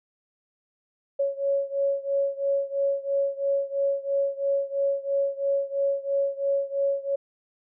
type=beating tone pair; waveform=sine; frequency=554.4 / 557.4 Hz; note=C#5 / C#5; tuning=0 / +9 cents; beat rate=3 Hz; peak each=-25 / -27 dBFS; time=1.19-7.16 s; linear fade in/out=10 ms; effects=none